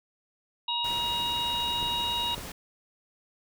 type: harmonic tone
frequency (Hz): 950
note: A#5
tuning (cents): +33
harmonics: 1 / 3 / 4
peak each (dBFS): -32 / -32 / -30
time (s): 0.68-2.35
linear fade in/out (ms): 5
type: noise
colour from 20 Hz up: pink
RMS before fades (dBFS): -40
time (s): 0.84-2.52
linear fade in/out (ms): 5
type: clicks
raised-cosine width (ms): 2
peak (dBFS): -24 / -24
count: 2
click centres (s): 1.828 / 2.38
effects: none